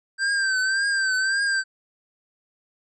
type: tone with vibrato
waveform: square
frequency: 1568 Hz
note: G6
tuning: in tune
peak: -21 dBFS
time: 0.18-1.64 s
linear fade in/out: 50 ms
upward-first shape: triangle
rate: 1.8 Hz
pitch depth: 67 cents each way
effects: resampled to 22050 Hz